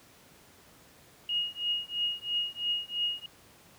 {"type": "tone with tremolo", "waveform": "sine", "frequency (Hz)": 2872, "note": "F7", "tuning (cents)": 48, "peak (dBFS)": -25, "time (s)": [1.29, 3.26], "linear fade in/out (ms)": 2, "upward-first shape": "triangle", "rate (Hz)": 3, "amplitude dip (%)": 100, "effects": ["pink hiss -57 dBFS RMS until 3.78 s", "high-pass 80 Hz 12 dB/octave"]}